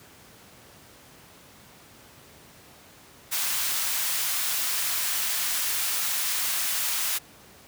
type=high-pass noise; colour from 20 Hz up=white; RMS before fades=-27 dBFS; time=3.31-7.19 s; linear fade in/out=20 ms; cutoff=990 Hz; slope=12 dB/octave; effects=pink hiss -51 dBFS RMS until 7.67 s + high-pass 80 Hz 12 dB/octave